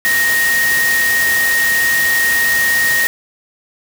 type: tone in noise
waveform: sine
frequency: 1864.7 Hz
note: A#6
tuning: in tune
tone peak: -12 dBFS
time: 0.05-3.07 s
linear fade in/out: 0 ms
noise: white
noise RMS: -20 dBFS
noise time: 0.05-3.07 s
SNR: +5 dB
effects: none